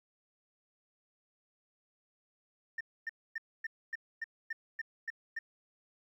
sine tone bursts, 1808 Hz, A6, 47 cents sharp, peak -33 dBFS, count 10, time 2.78-5.39 s, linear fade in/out 5 ms, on 27 ms, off 260 ms, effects tanh soft clip ceiling -32 dBFS + 12-bit

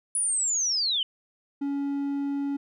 sine linear sweep, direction down, 9980 to 2960 Hz, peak -23 dBFS, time 0.15-1.03 s, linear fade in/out 2 ms
triangle tone, 281 Hz, C#4, 24 cents sharp, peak -24 dBFS, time 1.61-2.57 s, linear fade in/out 10 ms
effects none

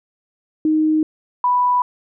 sine tone pair in turn, 311.1 / 987.7 Hz, D#4 / B5, 0 / 0 cents, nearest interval octave + minor sixth, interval 2000 cents, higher second, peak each -13 dBFS, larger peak neither, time 0.65-1.03 / 1.44-1.82 s, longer neither, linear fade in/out 2 ms, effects none

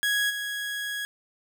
30% pulse tone with level steps, 1661.2 Hz, G#6, in tune, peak -20 / -27 dBFS, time 0.03-1.05 s, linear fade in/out 0 ms, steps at 0.29 s, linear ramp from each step 20 ms, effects none

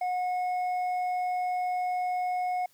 sine tone with hard clipping, 727 Hz, F#5, 31 cents flat, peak -28 dBFS, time 0.01-2.66 s, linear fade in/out 5 ms, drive 4 dB, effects white hiss -64 dBFS RMS until 2.73 s

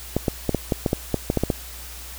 clicks, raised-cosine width 2 ms, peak -6 dBFS, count 12, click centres 0.166 / 0.282 / 0.493 / 0.547 / 0.722 / 0.862 / 0.931 / 1.143 / 1.301 / 1.373 / 1.436 / 1.502 s, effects added 60 Hz sine -39 dBFS peak until 2.18 s + white hiss -39 dBFS RMS until 2.18 s

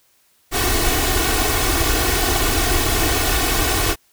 pink noise with comb filter, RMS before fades -18 dBFS, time 0.51-3.96 s, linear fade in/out 50 ms, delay 2.7 ms, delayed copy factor +0.95, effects white hiss -59 dBFS RMS until 4.12 s

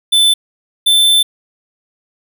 square tone pair in turn, 3520 / 3539 Hz, A7 / A7, 0 / +9 cents, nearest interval unison, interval 9 cents, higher second, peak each -8 dBFS, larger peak neither, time 0.12-0.34 / 0.86-1.23 s, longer second, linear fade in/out 10 ms, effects none

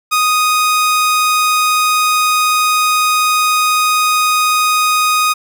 sawtooth tone, 1244.5 Hz, D#6, in tune, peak -7 dBFS, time 0.11-5.34 s, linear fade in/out 20 ms, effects none

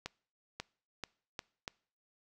accelerating click train, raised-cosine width 0.2 ms, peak -21 dBFS, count 5, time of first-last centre 0.06-1.679 s, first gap 540 ms, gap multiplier 0.81, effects noise-tail reverb RT60 0.5 s tail -24 dB re dry

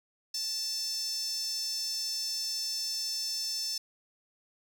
sawtooth tone with high-pass filter, 886 Hz, A5, 12 cents sharp, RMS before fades -34 dBFS, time 0.34-3.78 s, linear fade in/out 5 ms, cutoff 5400 Hz, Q 8.9, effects none

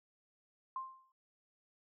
sine tone with exponential decay, 1052 Hz, C6, 9 cents sharp, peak -35 dBFS, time 0.76-1.12 s, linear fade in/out 2 ms, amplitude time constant 78 ms, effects none

